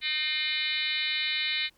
sine tone with frequency modulation, 3000 Hz, F#7, 23 cents sharp, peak -26 dBFS, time 0.01-1.7 s, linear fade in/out 50 ms, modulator 292 Hz, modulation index 3.9, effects pink hiss -66 dBFS RMS until 1.77 s

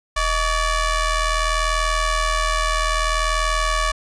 sawtooth ring-modulated tone, 587.3 Hz, D5, in tune, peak -11 dBFS, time 0.16-3.92 s, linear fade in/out 10 ms, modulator 547 Hz, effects resampled to 22050 Hz

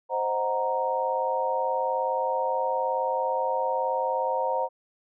sine chord, C half-diminished seventh, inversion none, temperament equal, 523.3 / 622.3 / 740 / 932.3 Hz, C5 / Eb5 / Gb5 / Bb5, 0 / 0 / 0 / 0 cents, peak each -28 / -33 / -32 / -27 dBFS, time 0.09-4.69 s, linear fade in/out 50 ms, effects none

